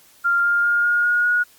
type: tone with pitch steps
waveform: sine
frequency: 1393 / 1404.3 / 1415.7 / 1427.2 / 1438.8 / 1450.5 Hz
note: F6 / F6 / F6 / F6 / F#6 / F#6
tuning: -5 / +9 / +23 / +37 / -49 / -35 cents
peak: -15 dBFS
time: 0.24-1.44 s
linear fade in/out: 20 ms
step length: 200 ms
effects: white hiss -52 dBFS RMS until 1.58 s + Opus 48 kbps